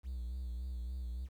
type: tone with vibrato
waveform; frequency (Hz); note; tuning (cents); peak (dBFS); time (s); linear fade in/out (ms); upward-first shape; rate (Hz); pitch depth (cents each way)
triangle; 61.74; B1; 0; -35; 0.03-1.29; 50; sine; 3.5; 72
effects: tanh soft clip ceiling -31 dBFS + 11-bit